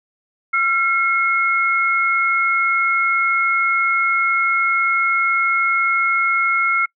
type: tone pair together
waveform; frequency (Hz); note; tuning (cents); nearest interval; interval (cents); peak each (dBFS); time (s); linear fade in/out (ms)
sine; 1365.1 / 2167; F6 / C#7; -40 / -40; minor sixth; 800; -17; 0.53-6.86; 10
effects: noise-tail reverb RT60 0.1 s tail -26 dB re dry